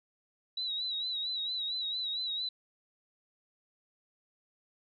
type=tone with vibrato; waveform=sine; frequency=3900 Hz; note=B7; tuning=23 cents flat; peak=-32 dBFS; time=0.57-2.49 s; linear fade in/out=5 ms; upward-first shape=sine; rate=4.4 Hz; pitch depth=64 cents each way; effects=none